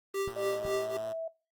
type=tone with tremolo; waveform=square; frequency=392 Hz; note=G4; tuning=in tune; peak=-29 dBFS; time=0.14-0.97 s; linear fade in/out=5 ms; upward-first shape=triangle; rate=3.7 Hz; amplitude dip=95%
type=tone with vibrato; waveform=5% pulse; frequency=111.7 Hz; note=A2; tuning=27 cents sharp; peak=-34 dBFS; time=0.27-1.13 s; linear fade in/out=5 ms; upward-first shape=sine; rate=5.3 Hz; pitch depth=37 cents each way
type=clicks; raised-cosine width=5 ms; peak=-29 / -30 dBFS; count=2; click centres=0.277 / 0.652 s
type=tone with pitch glide; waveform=sine; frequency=603 to 653.8 Hz; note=D5 to E5; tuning=+46 to -14 cents; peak=-33 dBFS; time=0.36-1.28 s; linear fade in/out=5 ms; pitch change=+140 cents; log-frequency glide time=0.47-0.99 s
effects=noise-tail reverb RT60 0.3 s tail -21 dB re dry + Opus 24 kbps